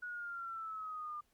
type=exponential sweep; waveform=sine; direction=down; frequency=1468 to 1197 Hz; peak=-40 dBFS; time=0.02-1.21 s; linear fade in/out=10 ms; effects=pink hiss -75 dBFS RMS until 1.33 s + MP3 96 kbps